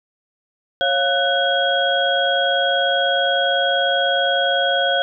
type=tone cluster; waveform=sine; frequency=550 / 700 / 1495 / 3284 Hz; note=C#5 / F5 / F#6 / G#7; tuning=-14 / +4 / +17 / -20 cents; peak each=-21 dBFS; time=0.81-5.02 s; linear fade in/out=0 ms; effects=none